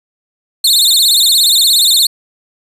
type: tone with vibrato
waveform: sawtooth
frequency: 3951 Hz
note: B7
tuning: in tune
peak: -4 dBFS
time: 0.64-2.07 s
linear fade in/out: 5 ms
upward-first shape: sine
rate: 17 Hz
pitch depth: 190 cents each way
effects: resampled to 32000 Hz + 7-bit